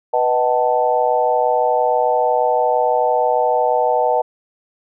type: chord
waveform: sine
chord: B dominant seventh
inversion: none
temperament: equal with one note detuned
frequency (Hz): 493.9 / 622.3 / 753.8 / 880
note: B4 / D#5 / F#5 / A5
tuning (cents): 0 / 0 / +32 / 0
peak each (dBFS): -19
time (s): 0.13-4.22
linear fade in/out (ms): 10
effects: none